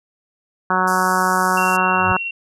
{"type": "harmonic tone", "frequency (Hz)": 185, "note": "F#3", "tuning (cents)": 0, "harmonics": [1, 2, 3, 4, 5, 6, 7, 8, 9], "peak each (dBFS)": [-25, -27, -29, -24, -21, -21, -22, -22, -31], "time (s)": [0.7, 2.17], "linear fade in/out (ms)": 2}
{"type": "band-pass noise", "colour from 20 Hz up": "pink", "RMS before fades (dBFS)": -33, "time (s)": [0.87, 1.77], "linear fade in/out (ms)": 10, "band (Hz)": [4800, 13000], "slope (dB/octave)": 96}
{"type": "tone with tremolo", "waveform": "sine", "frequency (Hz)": 2735, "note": "F7", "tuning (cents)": -37, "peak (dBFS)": -21, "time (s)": [1.57, 2.31], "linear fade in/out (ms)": 5, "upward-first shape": "sine", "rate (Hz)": 19, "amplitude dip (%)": 35}
{"type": "tone with exponential growth", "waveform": "sine", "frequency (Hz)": 98, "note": "G2", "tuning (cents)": 0, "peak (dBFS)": -19, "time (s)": [1.87, 2.12], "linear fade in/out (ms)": 0, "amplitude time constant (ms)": 54}
{"effects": []}